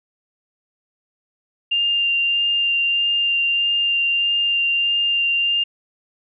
sine tone with vibrato, 2794 Hz, F7, in tune, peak -16 dBFS, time 1.71-5.64 s, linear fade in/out 10 ms, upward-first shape sine, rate 1.6 Hz, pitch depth 9 cents each way, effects none

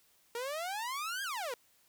sawtooth exponential two-way sweep, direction up then down, 458.7 to 1650 to 458.7 Hz, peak -32 dBFS, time 0.35-1.54 s, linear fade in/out 2 ms, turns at 1.23 s, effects white hiss -68 dBFS RMS until 1.88 s

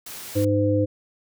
white noise, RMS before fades -37 dBFS, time 0.06-0.45 s, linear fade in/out 5 ms
harmonic tone, 102.3 Hz, G#2, 26 cents flat, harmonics 1 / 3 / 5, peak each -22 / -22 / -22 dBFS, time 0.35-0.86 s, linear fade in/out 20 ms
effects none

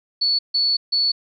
sine tone bursts at uneven times, 4435 Hz, C#8, in tune, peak -16 dBFS, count 3, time 0.21-0.39 / 0.54-0.77 / 0.92-1.12 s, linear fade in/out 10 ms, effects none

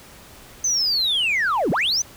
sine linear two-way sweep, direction down then up, 6250 to 130 to 6250 Hz, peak -16 dBFS, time 0.64-2.02 s, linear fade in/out 5 ms, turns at 1.71 s, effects tanh soft clip ceiling -16 dBFS + pink hiss -45 dBFS RMS until 2.16 s

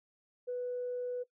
sine tone, 493.9 Hz, B4, in tune, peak -33 dBFS, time 0.47-1.24 s, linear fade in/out 20 ms, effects noise-tail reverb RT60 0.1 s tail -19 dB re dry + tanh soft clip ceiling -29 dBFS

